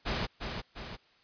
pink noise with echo, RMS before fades -32 dBFS, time 0.05-0.27 s, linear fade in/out 20 ms, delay 350 ms, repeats 2, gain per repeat -5 dB, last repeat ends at 0.97 s, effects white hiss -64 dBFS RMS until 1.23 s + resampled to 11025 Hz

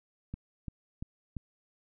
click train, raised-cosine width 5 ms, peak -25 dBFS, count 4, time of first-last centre 0.34-1.367 s, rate 2.92 Hz, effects none

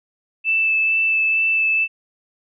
sine tone with vibrato, 2637 Hz, E7, in tune, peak -15 dBFS, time 0.44-1.88 s, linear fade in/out 50 ms, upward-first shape sine, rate 2.2 Hz, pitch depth 10 cents each way, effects none

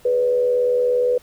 sine tone with frequency modulation, 493.9 Hz, B4, in tune, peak -15 dBFS, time 0.05-1.18 s, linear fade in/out 5 ms, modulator 79.2 Hz, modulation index 0.4, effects pink hiss -51 dBFS RMS until 1.22 s

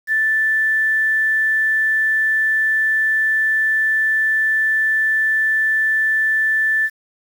sine tone with quantisation, 1760 Hz, A6, in tune, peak -14 dBFS, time 0.07-6.9 s, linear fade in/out 50 ms, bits 7, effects none

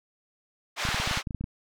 pink band-pass noise, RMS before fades -30 dBFS, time 0.76-1.23 s, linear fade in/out 50 ms, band 980 to 4800 Hz, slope 12 dB/octave
clicks, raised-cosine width 5 ms, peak -20 dBFS, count 12, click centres 0.852 / 0.889 / 0.945 / 1 / 1.075 / 1.112 / 1.174 / 1.272 / 1.308 / 1.347 / 1.41 / 1.441 s
effects none

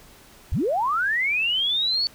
sine linear sweep, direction up, 40.94 to 4512 Hz, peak -20 dBFS, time 0.52-2.07 s, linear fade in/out 0 ms, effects pink hiss -50 dBFS RMS until 2.14 s

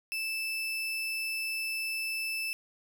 35% pulse tone, 2637 Hz, E7, in tune, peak -30 dBFS, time 0.12-2.53 s, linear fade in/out 0 ms, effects none

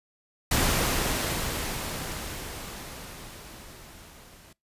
pink noise with level ramp, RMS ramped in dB -23 to -52 dBFS, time 0.51-4.53 s, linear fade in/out 5 ms, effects noise-tail reverb RT60 0.2 s tail -24 dB re dry + resampled to 32000 Hz

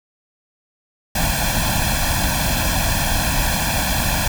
pink noise with comb filter, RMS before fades -19 dBFS, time 1.15-4.28 s, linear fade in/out 5 ms, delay 1.2 ms, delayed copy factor +1, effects none

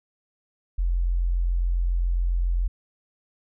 sine tone, 43.65 Hz, F1, in tune, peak -20 dBFS, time 0.78-2.68 s, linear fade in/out 10 ms, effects none

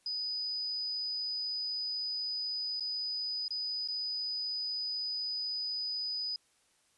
sine tone with dropouts, 4978 Hz, D#8, in tune, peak -33 dBFS, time 0.06-6.36 s, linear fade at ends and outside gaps 2 ms, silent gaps 2.798-2.806 / 3.481-3.506 / 3.876-3.885 s, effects white hiss -70 dBFS RMS until 6.97 s + resampled to 24000 Hz

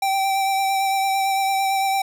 square tone with vibrato, 778 Hz, G5, 13 cents flat, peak -19 dBFS, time 0.02-2.02 s, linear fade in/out 5 ms, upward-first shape sine, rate 8.9 Hz, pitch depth 18 cents each way, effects none

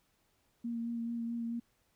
sine tone with vibrato, 233.1 Hz, A#3, in tune, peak -34 dBFS, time 0.64-1.6 s, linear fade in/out 10 ms, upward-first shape sine, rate 4.6 Hz, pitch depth 17 cents each way, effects pink hiss -74 dBFS RMS until 1.95 s

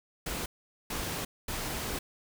pink noise bursts at uneven times, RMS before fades -35 dBFS, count 3, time 0.26-0.46 / 0.9-1.25 / 1.48-1.99 s, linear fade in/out 5 ms, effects none

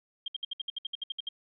sine tone bursts, 3204 Hz, G7, 37 cents sharp, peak -31 dBFS, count 13, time 0.26-1.289 s, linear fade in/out 5 ms, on 21 ms, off 63 ms, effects none

